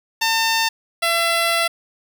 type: tone pair in turn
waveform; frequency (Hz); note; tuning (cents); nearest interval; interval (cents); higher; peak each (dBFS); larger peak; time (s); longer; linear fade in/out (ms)
10% pulse; 900 / 674.2; A5 / E5; +39 / +39; perfect fourth; 500; first; -8; neither; 0.21-0.69 / 1.02-1.68; second; 10
effects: none